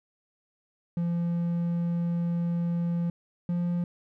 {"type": "tone pair in turn", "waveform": "triangle", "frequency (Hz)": [171.3, 174.29], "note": ["F3", "F3"], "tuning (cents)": [-33, -3], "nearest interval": "unison", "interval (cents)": 30, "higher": "second", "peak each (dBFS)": -23, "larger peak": "neither", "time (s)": [[0.97, 3.1], [3.49, 3.84]], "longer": "first", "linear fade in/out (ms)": 2, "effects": []}